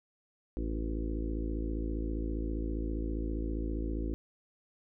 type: harmonic tone with a mistuned harmonic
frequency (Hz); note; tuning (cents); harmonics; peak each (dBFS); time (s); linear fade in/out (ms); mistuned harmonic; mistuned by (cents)
55; A1; 0; 1 / 2 / 3 / 4 / 5 / 6 / 7 / 8 / 9; -33 / -47 / -48 / -45 / -40 / -40 / -46 / -53 / -49; 0.57-4.14; 0; 8; +30
effects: none